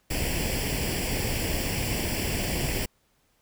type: noise with comb filter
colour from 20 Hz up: pink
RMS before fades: -28 dBFS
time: 0.1-2.86 s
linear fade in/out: 10 ms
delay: 0.39 ms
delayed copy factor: +0.75
effects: pink hiss -68 dBFS RMS until 3.41 s